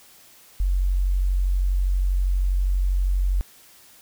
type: tone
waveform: sine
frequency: 46.23 Hz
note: F#1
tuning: 1 cent flat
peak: -18 dBFS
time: 0.6-3.41 s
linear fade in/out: 0 ms
effects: white hiss -51 dBFS RMS until 4.01 s